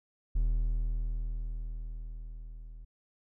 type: tone with level ramp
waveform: triangle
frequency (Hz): 40.02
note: D#1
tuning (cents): +50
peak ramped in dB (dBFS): -22 to -42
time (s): 0.35-2.85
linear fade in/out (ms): 10
effects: none